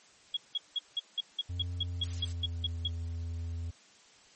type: tone bursts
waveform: sine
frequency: 3322 Hz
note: G#7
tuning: in tune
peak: -28 dBFS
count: 13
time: 0.34-2.877 s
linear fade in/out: 5 ms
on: 29 ms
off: 180 ms
type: tone with pitch glide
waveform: triangle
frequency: 88 to 83.93 Hz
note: F2 to E2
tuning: +14 to +32 cents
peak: -32 dBFS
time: 1.49-3.71 s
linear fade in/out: 10 ms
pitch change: -82 cents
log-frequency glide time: 1.85-2.68 s
type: noise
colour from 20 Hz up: blue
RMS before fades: -44 dBFS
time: 2.03-2.33 s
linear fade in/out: 10 ms
effects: white hiss -59 dBFS RMS until 4.35 s + MP3 32 kbps